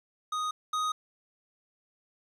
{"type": "tone pair in turn", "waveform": "square", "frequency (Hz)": [1244.5, 1249.1], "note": ["D#6", "D#6"], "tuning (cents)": [0, 6], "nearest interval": "unison", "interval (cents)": 6, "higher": "second", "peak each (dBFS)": [-30, -28], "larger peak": "second", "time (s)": [[0.32, 0.51], [0.73, 0.92]], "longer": "neither", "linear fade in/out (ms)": 5, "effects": ["low-pass 7000 Hz 12 dB/octave", "10-bit"]}